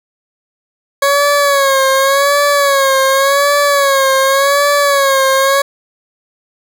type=tone with vibrato; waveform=20% pulse; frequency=554.4 Hz; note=C#5; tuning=in tune; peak=-4 dBFS; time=1.02-5.62 s; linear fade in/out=5 ms; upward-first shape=sine; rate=0.88 Hz; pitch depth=67 cents each way; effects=none